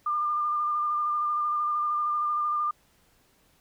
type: tone with vibrato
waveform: sine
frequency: 1200 Hz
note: D6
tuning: 37 cents sharp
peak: -24 dBFS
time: 0.06-2.71 s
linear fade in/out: 5 ms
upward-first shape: square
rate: 13 Hz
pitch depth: 14 cents each way
effects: pink hiss -64 dBFS RMS until 3.6 s